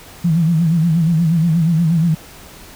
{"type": "tone with vibrato", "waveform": "sine", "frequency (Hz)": 164.81, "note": "E3", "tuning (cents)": 0, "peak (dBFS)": -11, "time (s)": [0.24, 2.15], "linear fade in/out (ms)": 10, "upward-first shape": "sine", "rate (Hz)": 8.4, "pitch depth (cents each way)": 100, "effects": ["pink hiss -39 dBFS RMS until 2.75 s"]}